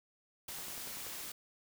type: noise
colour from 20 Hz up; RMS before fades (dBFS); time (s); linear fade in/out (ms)
white; -44; 0.48-1.32; 5
type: click train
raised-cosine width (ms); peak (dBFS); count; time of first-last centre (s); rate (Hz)
1; -38; 7; 0.49-1.067; 10.4
effects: none